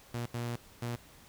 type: tone bursts at uneven times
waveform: sawtooth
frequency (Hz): 119.3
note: A#2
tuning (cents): +41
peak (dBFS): -30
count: 3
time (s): 0.14-0.26 / 0.34-0.56 / 0.82-0.96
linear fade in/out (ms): 5
effects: pink hiss -57 dBFS RMS until 1.28 s